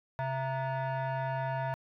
sine tone with frequency modulation, 132.2 Hz, C3, 18 cents sharp, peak -28 dBFS, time 0.19-1.74 s, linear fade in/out 0 ms, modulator 798 Hz, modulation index 1.3, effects tanh soft clip ceiling -29 dBFS

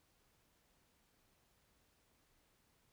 silence, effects pink hiss -75 dBFS RMS until 2.92 s

